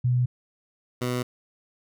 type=tone pair in turn; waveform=sine / 15% pulse; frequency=124.1 / 124.1 Hz; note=B2 / B2; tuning=+9 / +9 cents; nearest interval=unison; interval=0 cents; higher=neither; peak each=-19 dBFS; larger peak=neither; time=0.04-0.26 / 1.01-1.23 s; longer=neither; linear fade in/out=10 ms; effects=none